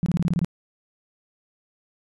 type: tone bursts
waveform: sine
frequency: 171.6 Hz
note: F3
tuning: 30 cents flat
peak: -18 dBFS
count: 8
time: 0.03-0.446 s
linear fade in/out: 0 ms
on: 31 ms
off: 24 ms
effects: resampled to 24000 Hz